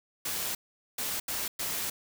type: noise bursts at uneven times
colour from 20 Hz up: white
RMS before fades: -33 dBFS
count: 4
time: 0.25-0.55 / 0.98-1.2 / 1.28-1.48 / 1.59-1.9 s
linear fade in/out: 5 ms
effects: none